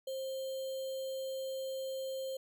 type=tone with sample-and-hold; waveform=sine; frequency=530 Hz; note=C5; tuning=22 cents sharp; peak=-36 dBFS; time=0.07-2.37 s; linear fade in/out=5 ms; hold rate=3675 Hz; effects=none